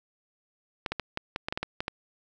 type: clicks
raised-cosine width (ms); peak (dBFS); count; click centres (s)
0.3; -14; 11; 0.862 / 0.92 / 0.997 / 1.174 / 1.361 / 1.485 / 1.525 / 1.575 / 1.63 / 1.805 / 1.881
effects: none